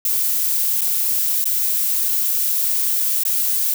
violet noise with dropouts, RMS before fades -19 dBFS, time 0.05-3.74 s, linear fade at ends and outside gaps 2 ms, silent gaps 0.81-0.816 / 1.442-1.455 / 3.235-3.251 s, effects none

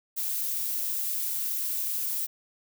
violet noise, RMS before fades -30 dBFS, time 0.16-2.27 s, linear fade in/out 20 ms, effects none

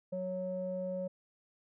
square tone with low-pass filter, 184.3 Hz, F#3, 7 cents flat, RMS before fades -37 dBFS, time 0.12-1.08 s, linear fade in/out 10 ms, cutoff 520 Hz, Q 9.2, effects none

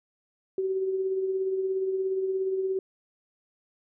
sine tone with tremolo, 380.8 Hz, F#4, 50 cents sharp, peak -23 dBFS, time 0.58-2.79 s, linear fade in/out 2 ms, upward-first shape triangle, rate 17 Hz, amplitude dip 45%, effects none

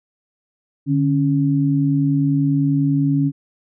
sine tone pair together, 147.05 / 277.2 Hz, D3 / C#4, +3 / 0 cents, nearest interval major seventh, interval 1097 cents, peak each -17 dBFS, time 0.86-3.32 s, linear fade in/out 50 ms, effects none

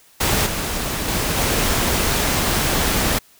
pink noise with level steps, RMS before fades -18 / -24 / -21 / -19 dBFS, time 0.2-3.19 s, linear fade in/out 10 ms, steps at 0.46 / 1.08 / 1.37 s, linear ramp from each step 5 ms, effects white hiss -52 dBFS RMS until 3.39 s

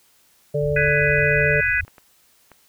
harmonic tone, 146.5 Hz, D3, 4 cents flat, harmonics 1 / 3 / 4, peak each -23 / -23 / -23 dBFS, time 0.54-1.61 s, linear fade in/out 10 ms
white low-pass noise, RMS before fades -33 dBFS, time 0.61-1.85 s, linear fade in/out 0 ms, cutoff 110 Hz, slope 96 dB/octave
sine chord, G# minor seventh, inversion third, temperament just, 1495.1 / 1661.2 / 1993.5 / 2492 Hz, F#6 / G#6 / B6 / D#7, +18 / 0 / +16 / +2 cents, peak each -23 dBFS, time 0.76-1.81 s, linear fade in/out 5 ms
clicks, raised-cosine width 0.5 ms, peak -29 dBFS, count 8, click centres 1.402 / 1.536 / 1.596 / 1.628 / 1.78 / 1.88 / 1.982 / 2.517 s
effects white hiss -58 dBFS RMS until 2.68 s

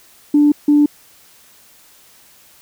sine tone pair in turn, 293.7 / 293.7 Hz, D4 / D4, 0 / 0 cents, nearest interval unison, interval 0 cents, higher neither, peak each -7 dBFS, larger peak neither, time 0.34-0.52 / 0.68-0.86 s, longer neither, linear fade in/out 5 ms, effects tanh soft clip ceiling -3 dBFS + white hiss -48 dBFS RMS until 2.61 s

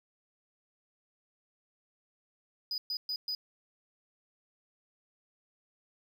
triangle tone bursts, 4965 Hz, D#8, 5 cents flat, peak -31 dBFS, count 4, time 2.71-3.35 s, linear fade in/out 2 ms, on 70 ms, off 120 ms, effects none

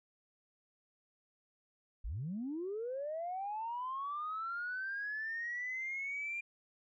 sine linear sweep, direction up, 37.36 to 2400 Hz, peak -36 dBFS, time 2.04-6.41 s, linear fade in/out 10 ms, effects tanh soft clip ceiling -32 dBFS

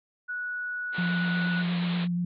sine tone, 1470 Hz, F#6, 12 cents flat, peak -30 dBFS, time 0.28-1.63 s, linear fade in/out 20 ms
white band-pass noise, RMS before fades -38 dBFS, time 0.92-2.08 s, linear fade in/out 50 ms, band 180 to 4100 Hz, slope 96 dB/octave
sine tone with vibrato, 175.2 Hz, F3, 6 cents sharp, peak -25 dBFS, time 0.98-2.25 s, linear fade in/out 5 ms, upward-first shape sine, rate 8.4 Hz, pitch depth 16 cents each way
effects none

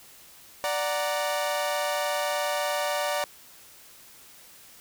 sawtooth chord, D augmented, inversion none, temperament equal, 587.3 / 740 / 932.3 Hz, D5 / F#5 / A#5, 0 / 0 / 0 cents, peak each -24 / -28 / -29 dBFS, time 0.64-3.24 s, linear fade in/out 0 ms, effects white hiss -51 dBFS RMS until 4.8 s

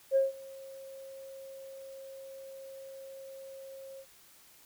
sine tone with ADSR envelope, 539 Hz, C#5, 49 cents flat, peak -20 dBFS, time 0.11-4.06 s, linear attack 49 ms, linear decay 160 ms, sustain -24 dB, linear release 66 ms, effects tanh soft clip ceiling -17 dBFS + white hiss -59 dBFS RMS until 4.65 s

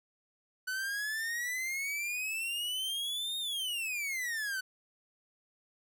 45% pulse exponential two-way sweep, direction up then down, 1494 to 3724 to 1494 Hz, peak -33 dBFS, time 0.67-4.61 s, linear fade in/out 10 ms, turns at 3.38 s, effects none

